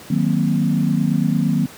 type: chord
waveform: sine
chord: C half-diminished seventh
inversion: first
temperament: equal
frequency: 155.56 / 185 / 233.1 / 261.6 Hz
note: Eb3 / Gb3 / Bb3 / C4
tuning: 0 / 0 / 0 / 0 cents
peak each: -19 / -20 / -20 / -23 dBFS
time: 0.1-1.66 s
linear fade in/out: 5 ms
effects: pink hiss -40 dBFS RMS until 1.77 s + high-pass 100 Hz 12 dB/octave